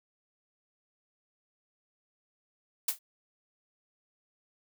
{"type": "noise with exponential decay", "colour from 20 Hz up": "blue", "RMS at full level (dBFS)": -23, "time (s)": [2.88, 2.99], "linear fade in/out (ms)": 5, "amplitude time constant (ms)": 23, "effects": []}